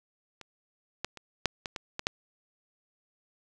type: clicks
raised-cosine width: 0.2 ms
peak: -27 / -14 / -27 / -7 / -17 / -18 / -16 / -9 dBFS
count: 8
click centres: 0.413 / 1.046 / 1.173 / 1.457 / 1.658 / 1.762 / 1.994 / 2.069 s
effects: none